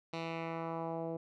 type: tone with low-pass filter sweep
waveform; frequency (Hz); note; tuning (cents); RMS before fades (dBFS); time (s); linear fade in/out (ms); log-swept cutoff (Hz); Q
10% pulse; 164.81; E3; 0; -39; 0.13-1.17; 5; 4000 to 510; 1.6
effects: none